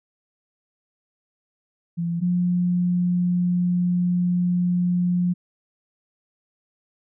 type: tone pair in turn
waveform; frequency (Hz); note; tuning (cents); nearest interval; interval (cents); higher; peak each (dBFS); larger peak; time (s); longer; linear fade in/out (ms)
sine; 170 / 177.61; F3 / F3; -46 / +29; minor second; 75; second; -22 / -18; second; 1.97-2.21 / 2.21-5.34; second; 20
effects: none